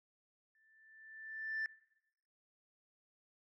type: tone with exponential growth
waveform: sine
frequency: 1768 Hz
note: A6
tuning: 8 cents sharp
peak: -32 dBFS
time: 0.55-1.66 s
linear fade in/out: 1 ms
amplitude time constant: 240 ms
effects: noise-tail reverb RT60 0.9 s tail -22 dB re dry + tanh soft clip ceiling -33 dBFS